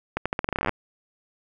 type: accelerating click train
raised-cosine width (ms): 0.5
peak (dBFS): -9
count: 16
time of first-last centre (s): 0.17-0.693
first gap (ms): 86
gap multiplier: 0.85
effects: none